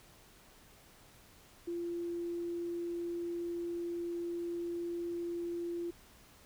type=tone; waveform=sine; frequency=343.8 Hz; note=F4; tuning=27 cents flat; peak=-35 dBFS; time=1.67-5.91 s; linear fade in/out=10 ms; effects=pink hiss -60 dBFS RMS until 6.45 s